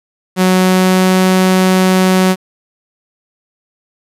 sawtooth tone with pitch glide, 185 to 186.39 Hz, F#3 to F#3, 0 to +13 cents, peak -4 dBFS, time 0.36-2.36 s, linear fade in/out 50 ms, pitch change +13 cents, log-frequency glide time 0.49-1.26 s, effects resampled to 32000 Hz + 7-bit

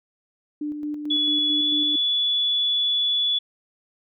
sine tone with tremolo, 297.5 Hz, D4, 22 cents sharp, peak -25 dBFS, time 0.61-1.96 s, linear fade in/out 5 ms, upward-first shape square, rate 4.5 Hz, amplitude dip 40%
sine tone with pitch glide, 3404 to 3428 Hz, G#7 to A7, +42 to -46 cents, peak -19 dBFS, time 1.1-3.39 s, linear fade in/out 10 ms, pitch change +12 cents, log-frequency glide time 1.55-1.66 s
effects none

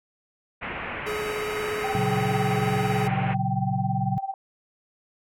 white low-pass noise, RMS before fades -33 dBFS, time 0.61-3.35 s, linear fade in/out 20 ms, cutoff 2600 Hz, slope 48 dB/octave
square tone with vibrato, 423.1 Hz, G#4, 32 cents sharp, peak -29 dBFS, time 1.06-3.08 s, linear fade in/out 10 ms, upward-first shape square, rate 17 Hz, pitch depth 14 cents each way
sine tone with tremolo, 779 Hz, G5, 11 cents flat, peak -24 dBFS, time 1.84-4.34 s, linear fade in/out 2 ms, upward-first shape sine, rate 18 Hz, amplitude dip 85%
sine chord, F# major, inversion first, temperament equal, 116.54 / 138.59 / 185 Hz, A#2 / C#3 / F#3, 0 / 0 / 0 cents, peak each -28 dBFS, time 1.95-4.18 s, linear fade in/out 0 ms
effects none

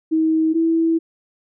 sine tone pair in turn, 318.6 / 327.9 Hz, D#4 / E4, +41 / -9 cents, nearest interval unison, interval 50 cents, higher second, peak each -14 dBFS, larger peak neither, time 0.11-0.54 / 0.54-0.99 s, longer second, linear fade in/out 20 ms, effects none

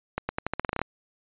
accelerating click train, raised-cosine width 0.5 ms, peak -12 dBFS, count 12, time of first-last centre 0.18-0.816 s, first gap 110 ms, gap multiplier 0.86, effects resampled to 8000 Hz

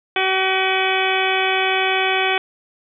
harmonic tone with a mistuned harmonic, 379.3 Hz, F#4, 43 cents sharp, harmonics 1 / 2 / 3 / 4 / 5 / 6 / 7 / 8 / 9, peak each -23 / -22 / -28 / -25 / -27 / -24 / -25 / -27 / -27 dBFS, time 0.16-2.38 s, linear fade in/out 2 ms, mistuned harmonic 7, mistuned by -80 cents, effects none

